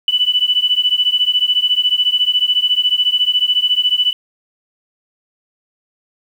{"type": "beating tone pair", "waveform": "sine", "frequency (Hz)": [2971, 2985], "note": ["F#7", "F#7"], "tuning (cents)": [6, 15], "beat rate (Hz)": 14, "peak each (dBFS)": -15, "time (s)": [0.08, 4.13], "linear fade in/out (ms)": 2, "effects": ["7-bit"]}